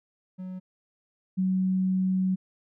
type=tone pair in turn; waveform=triangle / sine; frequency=185 / 187.15 Hz; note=F#3 / F#3; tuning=0 / +20 cents; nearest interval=unison; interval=20 cents; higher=second; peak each=-32 / -22 dBFS; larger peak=second; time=0.38-0.6 / 1.37-2.36 s; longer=second; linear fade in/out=20 ms; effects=none